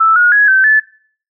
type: tone with pitch steps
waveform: sine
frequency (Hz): 1319 / 1442 / 1672 / 1545 / 1738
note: E6 / F#6 / G#6 / G6 / A6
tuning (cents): +1 / -45 / +11 / -26 / -22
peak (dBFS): -6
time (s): 0-0.8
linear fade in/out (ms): 10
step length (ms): 160
effects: noise-tail reverb RT60 0.5 s tail -19 dB re dry